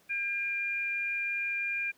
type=tone pair together; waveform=sine; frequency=1610 / 2401 Hz; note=G6 / D7; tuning=+46 / +38 cents; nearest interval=perfect fifth; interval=692 cents; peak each=-38 / -30 dBFS; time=0.09-1.92 s; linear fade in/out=20 ms; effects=pink hiss -64 dBFS RMS until 1.97 s + high-pass 150 Hz 12 dB/octave

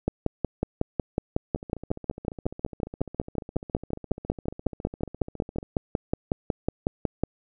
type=two click trains; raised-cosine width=2 ms; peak=-10 / -24 dBFS; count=40 / 60; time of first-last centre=0.08-7.236 / 1.56-5.629 s; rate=5.45 / 14.5 Hz; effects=none

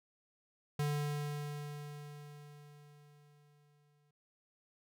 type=tone with exponential decay; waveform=square; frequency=146.83 Hz; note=D3; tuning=in tune; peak=-32 dBFS; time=0.79-4.11 s; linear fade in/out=5 ms; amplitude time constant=720 ms; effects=none

